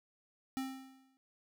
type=tone with exponential decay; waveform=square; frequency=264.5 Hz; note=C4; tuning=19 cents sharp; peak=-34 dBFS; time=0.57-1.17 s; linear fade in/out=0 ms; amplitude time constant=130 ms; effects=none